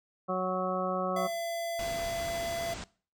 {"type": "harmonic tone", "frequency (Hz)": 185, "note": "F#3", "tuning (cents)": 0, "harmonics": [1, 2, 3, 4, 6, 7], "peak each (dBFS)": [-35, -37, -33, -36, -35, -37], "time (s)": [0.28, 1.28], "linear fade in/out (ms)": 20}
{"type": "tone", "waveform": "square", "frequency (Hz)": 675, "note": "E5", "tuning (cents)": 41, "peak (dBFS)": -33, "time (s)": [1.16, 2.74], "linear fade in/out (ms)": 5}
{"type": "low-pass noise", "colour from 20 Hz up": "pink", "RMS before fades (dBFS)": -41, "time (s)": [1.79, 2.84], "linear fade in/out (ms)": 2, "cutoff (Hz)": 8500, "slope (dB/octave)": 96}
{"effects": ["noise-tail reverb RT60 0.4 s tail -21 dB re dry"]}